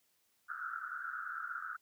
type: band-pass noise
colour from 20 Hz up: white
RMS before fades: -42 dBFS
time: 0.48-1.77 s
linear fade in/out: 20 ms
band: 1300 to 1500 Hz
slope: 96 dB/octave
effects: white hiss -75 dBFS RMS until 1.81 s + high-pass 60 Hz 12 dB/octave